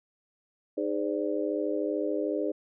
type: harmonic tone with a mistuned harmonic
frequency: 102.6 Hz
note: G#2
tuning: 21 cents flat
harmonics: 3 / 4 / 5 / 6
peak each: -31 / -32 / -33 / -34 dBFS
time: 0.77-2.52 s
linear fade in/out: 10 ms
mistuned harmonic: 6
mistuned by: -84 cents
effects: none